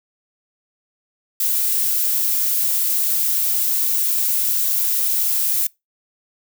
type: noise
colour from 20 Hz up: violet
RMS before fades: -19 dBFS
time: 1.4-5.67 s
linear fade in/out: 5 ms
effects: noise-tail reverb RT60 0.2 s tail -24 dB re dry